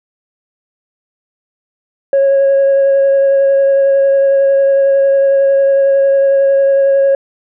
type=tone with vibrato; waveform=sine; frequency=549 Hz; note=C#5; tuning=17 cents flat; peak=-5 dBFS; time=2.13-7.15 s; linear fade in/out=2 ms; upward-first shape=sine; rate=11 Hz; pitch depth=11 cents each way; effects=tanh soft clip ceiling -5 dBFS